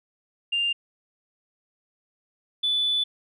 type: tone pair in turn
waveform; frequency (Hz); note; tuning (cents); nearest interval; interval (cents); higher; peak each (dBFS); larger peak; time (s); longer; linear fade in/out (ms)
sine; 2797 / 3480; F7 / A7; +2 / -20; major third; 378; second; -21 / -20; second; 0.52-0.73 / 2.63-3.04; second; 10
effects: tanh soft clip ceiling -16 dBFS